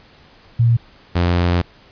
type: tone pair in turn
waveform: sine / sawtooth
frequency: 117 / 87.5 Hz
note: A#2 / F2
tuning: +7 / +4 cents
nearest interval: perfect fourth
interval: 503 cents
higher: first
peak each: -10 dBFS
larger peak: neither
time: 0.59-0.77 / 1.15-1.62 s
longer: second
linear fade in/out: 10 ms
effects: pink hiss -48 dBFS RMS until 1.91 s + resampled to 11025 Hz